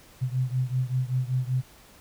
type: beating tone pair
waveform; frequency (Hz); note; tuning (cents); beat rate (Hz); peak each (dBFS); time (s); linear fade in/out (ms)
sine; 126.1 / 131.3; B2 / C3; +36 / +6; 5.2; -26 / -28; 0.21-1.62; 20
effects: pink hiss -53 dBFS RMS until 2 s